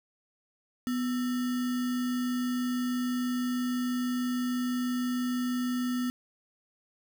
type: tone with sample-and-hold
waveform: sine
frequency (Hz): 248.1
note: B3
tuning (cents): +8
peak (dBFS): -27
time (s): 0.87-6.1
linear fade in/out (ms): 0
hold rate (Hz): 1575
effects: none